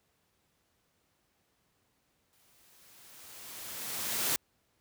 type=noise with exponential growth; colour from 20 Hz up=white; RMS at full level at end=-29 dBFS; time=2.33-4.36 s; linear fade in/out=0 ms; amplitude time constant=440 ms; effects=pink hiss -74 dBFS RMS until 4.8 s + high-pass 60 Hz 12 dB/octave